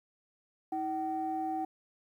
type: tone pair together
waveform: sine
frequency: 320 / 762 Hz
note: D#4 / G5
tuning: +49 / -49 cents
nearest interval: octave + minor third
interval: 1502 cents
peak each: -35 / -32 dBFS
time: 0.72-1.65 s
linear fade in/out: 5 ms
effects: tanh soft clip ceiling -25 dBFS + 11-bit